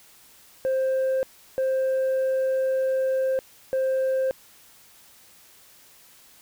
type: tone bursts at uneven times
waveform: sine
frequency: 526 Hz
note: C5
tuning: 9 cents sharp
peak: -18 dBFS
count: 3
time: 0.65-1.23 / 1.58-3.39 / 3.73-4.31 s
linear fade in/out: 0 ms
effects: tanh soft clip ceiling -20 dBFS + white hiss -53 dBFS RMS until 6.41 s